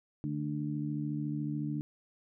harmonic tone, 73.9 Hz, D2, 11 cents sharp, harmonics 2 / 3 / 4, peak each -35 / -39 / -36 dBFS, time 0.24-1.81 s, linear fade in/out 0 ms, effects none

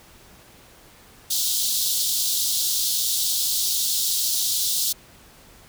pink high-pass noise, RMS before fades -23 dBFS, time 1.3-4.93 s, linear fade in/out 10 ms, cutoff 3500 Hz, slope 48 dB/octave, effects pink hiss -50 dBFS RMS until 5.68 s

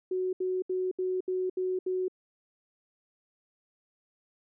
sine tone bursts, 370 Hz, F#4, in tune, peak -27 dBFS, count 7, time 0.11-2.082 s, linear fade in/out 5 ms, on 220 ms, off 72 ms, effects none

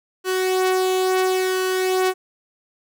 sawtooth tone with flanger, 373 Hz, F#4, 14 cents sharp, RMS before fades -20 dBFS, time 0.24-2.14 s, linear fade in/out 50 ms, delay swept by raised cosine 2 to 2.98 ms, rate 0.72 Hz, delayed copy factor +0.5, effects none

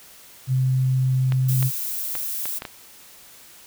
sine tone, 130 Hz, C3, 11 cents flat, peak -17 dBFS, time 0.47-1.71 s, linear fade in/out 50 ms
clicks, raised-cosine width 0.3 ms, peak -15 dBFS, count 6, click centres 1.322 / 1.627 / 2.153 / 2.456 / 2.621 / 2.652 s
violet noise, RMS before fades -28 dBFS, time 1.48-2.59 s, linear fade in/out 10 ms
effects white hiss -47 dBFS RMS until 3.66 s

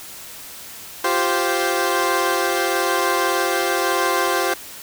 15% pulse chord, F suspended second, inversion none, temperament equal with one note detuned, 349.2 / 390.9 / 523.3 Hz, F4 / G4 / C5, 0 / -5 / 0 cents, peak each -16 dBFS, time 1.04-4.54 s, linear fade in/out 5 ms, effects white hiss -37 dBFS RMS until 4.82 s

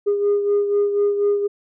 sine beating tone pair, 407.4 / 411.5 Hz, G#4 / G#4, -33 / -16 cents, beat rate 4.1 Hz, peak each -15 / -23 dBFS, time 0.06-1.48 s, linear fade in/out 20 ms, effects tanh soft clip ceiling -12 dBFS

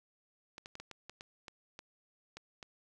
clicks, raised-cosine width 0.2 ms, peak -29 dBFS, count 11, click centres 0.581 / 0.659 / 0.754 / 0.8 / 0.913 / 1.096 / 1.209 / 1.482 / 1.791 / 2.37 / 2.628 s, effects none

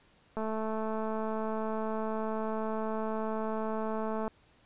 click train, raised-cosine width 1 ms, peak -22 dBFS, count 857, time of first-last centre 0.37-4.279 s, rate 219 Hz, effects pink hiss -64 dBFS RMS until 4.65 s + resampled to 8000 Hz

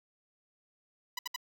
10% pulse tone bursts, 987.8 Hz, B5, in tune, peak -25 dBFS, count 3, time 1.17-1.362 s, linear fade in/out 5 ms, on 20 ms, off 66 ms, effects none

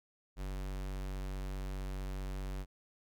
square tone, 47.65 Hz, G1, 48 cents flat, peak -38 dBFS, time 0.36-2.66 s, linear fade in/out 50 ms, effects none

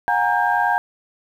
sine tone cluster, 724 / 814 / 933 / 1596 Hz, F#5 / G#5 / A#5 / G6, -38 / -35 / +1 / +31 cents, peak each -21 dBFS, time 0.08-0.78 s, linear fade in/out 0 ms, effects tanh soft clip ceiling -5 dBFS + 8-bit

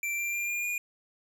square tone with pitch steps, 2349 / 2369 / 2390 / 2411 / 2432 Hz, D7 / D7 / D7 / D7 / D#7, 0 / +14 / +30 / +45 / -40 cents, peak -30 dBFS, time 0.03-0.78 s, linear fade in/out 2 ms, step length 150 ms, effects none

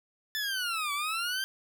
20% pulse linear two-way sweep, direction down then up, 1760 to 1133 to 1585 Hz, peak -25 dBFS, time 0.35-1.44 s, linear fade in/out 0 ms, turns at 0.93 s, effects none

